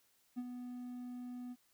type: tone with ADSR envelope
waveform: triangle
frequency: 246.9 Hz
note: B3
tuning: in tune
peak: -34 dBFS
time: 0.36-1.56 s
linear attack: 24 ms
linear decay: 46 ms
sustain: -7 dB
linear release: 43 ms
effects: white hiss -73 dBFS RMS until 1.73 s